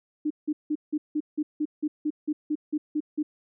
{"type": "tone bursts", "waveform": "sine", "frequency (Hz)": 302.1, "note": "D4", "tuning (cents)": 49, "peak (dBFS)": -23, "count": 14, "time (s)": [0.25, 3.23], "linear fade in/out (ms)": 10, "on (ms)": 55, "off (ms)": 170, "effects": []}